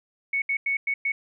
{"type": "tone bursts at uneven times", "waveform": "sine", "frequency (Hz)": 2217, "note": "C#7", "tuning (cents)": 0, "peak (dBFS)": -22, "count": 5, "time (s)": [[0.33, 0.42], [0.49, 0.57], [0.66, 0.77], [0.87, 0.94], [1.05, 1.12]], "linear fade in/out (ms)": 5, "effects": []}